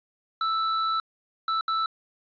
square tone bursts at uneven times, 1319 Hz, E6, 1 cent sharp, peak -24 dBFS, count 3, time 0.41-1 / 1.48-1.61 / 1.68-1.86 s, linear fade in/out 2 ms, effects resampled to 11025 Hz + 9-bit

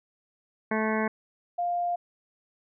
harmonic tone, 218.1 Hz, A3, 15 cents flat, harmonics 1 / 2 / 3 / 4 / 5 / 7 / 8 / 9 / 10, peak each -28 / -31 / -33 / -34 / -35 / -36 / -37 / -38 / -38 dBFS, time 0.71-1.08 s, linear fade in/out 5 ms
sine tone, 701 Hz, F5, 6 cents sharp, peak -25 dBFS, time 1.58-1.96 s, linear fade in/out 10 ms
effects none

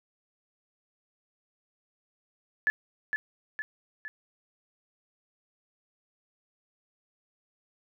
sine tone with echo, 1724 Hz, A6, 36 cents flat, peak -21 dBFS, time 2.67-2.7 s, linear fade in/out 0 ms, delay 460 ms, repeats 3, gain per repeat -5 dB, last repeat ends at 4.08 s, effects none

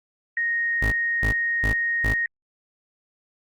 sine tone, 1864.7 Hz, A#6, in tune, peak -21 dBFS, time 0.37-2.26 s, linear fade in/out 2 ms
30% pulse tone bursts, 52.9 Hz, G#1, 33 cents sharp, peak -19 dBFS, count 4, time 0.82-2.138 s, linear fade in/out 5 ms, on 97 ms, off 310 ms
effects Opus 48 kbps

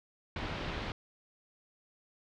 pink low-pass noise, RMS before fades -38 dBFS, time 0.36-0.92 s, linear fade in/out 2 ms, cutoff 3900 Hz, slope 24 dB/octave, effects none

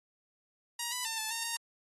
5% pulse tone with pitch steps, 946 / 992 / 899 / 875 / 916 / 926 Hz, A#5 / B5 / A5 / A5 / A#5 / A#5, +25 / +7 / +37 / -10 / -31 / -12 cents, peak -22 dBFS, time 0.79-1.57 s, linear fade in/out 5 ms, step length 130 ms, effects AAC 32 kbps

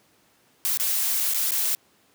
blue noise with dropouts, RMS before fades -24 dBFS, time 0.65-1.75 s, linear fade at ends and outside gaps 0 ms, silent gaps 0.773-0.798 / 1.203-1.206 / 1.337-1.345 / 1.508-1.519 s, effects pink hiss -61 dBFS RMS until 2.14 s + high-pass 150 Hz 12 dB/octave

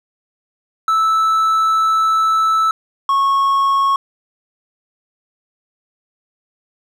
triangle tone pair in turn, 1313 / 1098.7 Hz, E6 / C#6, -7 / -16 cents, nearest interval minor third, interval 309 cents, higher first, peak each -10 dBFS, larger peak neither, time 0.88-2.71 / 3.09-3.96 s, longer first, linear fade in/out 2 ms, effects none

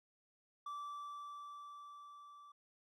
triangle tone with level ramp, 1163 Hz, D6, 17 cents flat, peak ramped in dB -40 to -54 dBFS, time 0.66-2.52 s, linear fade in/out 5 ms, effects none

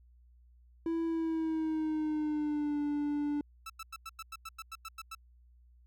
triangle tone with pitch glide, 330.1 to 292.4 Hz, E4 to D4, +2 to -7 cents, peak -28 dBFS, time 0.86-3.41 s, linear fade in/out 2 ms, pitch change -209 cents, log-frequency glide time 1.05-2.79 s
sawtooth tone bursts, 1318.5 Hz, E6, in tune, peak -37 dBFS, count 12, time 3.66-5.15 s, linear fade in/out 5 ms, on 38 ms, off 94 ms
effects added 60 Hz sine -58 dBFS peak until 5.86 s

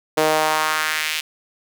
sawtooth tone with high-pass filter sweep, 155.56 Hz, D#3, in tune, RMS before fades -20 dBFS, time 0.17-1.21 s, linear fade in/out 10 ms, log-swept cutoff 470 to 2800 Hz, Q 1.8, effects none

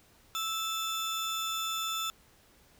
35% pulse tone pair together, 1318.5 / 3520 Hz, E6 / A7, 0 / 0 cents, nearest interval octave + perfect fourth, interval 1700 cents, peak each -33 / -32 dBFS, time 0.35-2.1 s, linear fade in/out 0 ms, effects pink hiss -62 dBFS RMS until 2.79 s

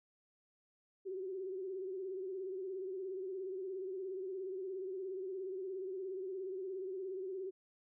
sine tone with vibrato, 378.2 Hz, F#4, 38 cents sharp, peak -39 dBFS, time 1.05-7.51 s, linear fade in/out 20 ms, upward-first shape sine, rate 17 Hz, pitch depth 69 cents each way, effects none

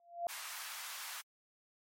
sine tone with exponential growth, 690 Hz, F5, 21 cents flat, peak -30 dBFS, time 0-0.27 s, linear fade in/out 1 ms, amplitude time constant 58 ms
pink high-pass noise, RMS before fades -45 dBFS, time 0.28-1.22 s, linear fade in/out 20 ms, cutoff 970 Hz, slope 24 dB/octave
effects MP3 64 kbps

